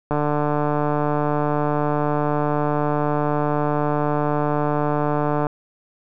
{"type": "click train", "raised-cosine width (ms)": 1, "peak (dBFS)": -8, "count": 794, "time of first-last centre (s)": [0.11, 5.468], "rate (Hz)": 148, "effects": []}